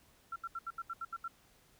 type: tone bursts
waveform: sine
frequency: 1357 Hz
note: E6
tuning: 50 cents sharp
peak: -37 dBFS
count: 9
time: 0.32-1.28 s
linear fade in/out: 5 ms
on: 40 ms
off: 75 ms
effects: pink hiss -66 dBFS RMS until 1.79 s